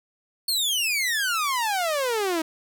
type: exponential sweep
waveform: sawtooth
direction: down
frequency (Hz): 4435 to 311.1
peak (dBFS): -19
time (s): 0.48-2.42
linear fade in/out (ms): 5
effects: none